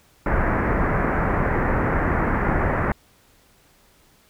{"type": "low-pass noise", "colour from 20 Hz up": "pink", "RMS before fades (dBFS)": -21, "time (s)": [0.26, 2.92], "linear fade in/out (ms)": 2, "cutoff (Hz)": 2000, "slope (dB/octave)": 48, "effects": ["pink hiss -57 dBFS RMS until 4.29 s"]}